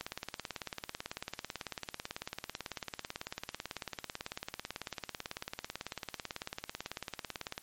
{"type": "click train", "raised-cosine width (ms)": 0.2, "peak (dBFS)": -20, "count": 138, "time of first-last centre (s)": [0.01, 7.579], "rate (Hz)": 18.1, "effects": ["white hiss -60 dBFS RMS until 7.62 s", "MP3 64 kbps"]}